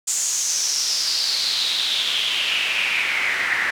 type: noise with band-pass filter sweep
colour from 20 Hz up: pink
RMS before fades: -22 dBFS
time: 0.07-3.71 s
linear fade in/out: 10 ms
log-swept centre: 7300 to 1800 Hz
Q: 5.3
effects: none